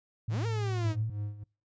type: tone with vibrato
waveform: sine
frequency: 110.4 Hz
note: A2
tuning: 6 cents sharp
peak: -29 dBFS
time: 0.28-1.1 s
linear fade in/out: 5 ms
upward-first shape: triangle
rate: 3 Hz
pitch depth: 11 cents each way
type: exponential two-way sweep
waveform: sawtooth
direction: up then down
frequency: 126.4 to 470 to 307 Hz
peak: -32 dBFS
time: 0.29-0.96 s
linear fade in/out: 50 ms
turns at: 0.46 s
type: tone with tremolo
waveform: triangle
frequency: 103.83 Hz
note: G#2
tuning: in tune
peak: -29 dBFS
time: 0.84-1.44 s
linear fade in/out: 10 ms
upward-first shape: sine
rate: 3.3 Hz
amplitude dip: 80%
effects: noise-tail reverb RT60 0.3 s tail -25 dB re dry + resampled to 16000 Hz